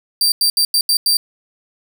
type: tone bursts at uneven times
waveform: sawtooth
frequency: 4686 Hz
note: D8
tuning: 5 cents flat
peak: -9 dBFS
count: 6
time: 0.21-0.32 / 0.41-0.5 / 0.57-0.65 / 0.74-0.81 / 0.89-0.97 / 1.06-1.17 s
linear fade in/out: 2 ms
effects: none